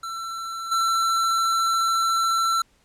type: tone with level steps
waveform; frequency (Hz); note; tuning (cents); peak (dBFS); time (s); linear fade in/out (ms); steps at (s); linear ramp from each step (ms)
square; 1343; E6; +32; -30 / -20; 0.03-2.62; 5; 0.71; 10
effects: pink hiss -62 dBFS RMS until 2.84 s + low-pass 10000 Hz 12 dB/octave